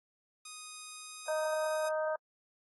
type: tone with pitch glide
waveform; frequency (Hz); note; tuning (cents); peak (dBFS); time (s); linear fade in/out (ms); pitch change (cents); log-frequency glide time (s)
5% pulse; 1244.5 to 1253.2; D#6 to D#6; 0 to +12; -33; 0.45-1.89; 5; +12; 0.92-1.44
type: harmonic tone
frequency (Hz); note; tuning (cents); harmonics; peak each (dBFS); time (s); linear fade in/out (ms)
311.1; D#4; 0; 2 / 3 / 4 / 5; -31 / -40 / -42 / -42; 1.28-2.16; 5
effects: AAC 32 kbps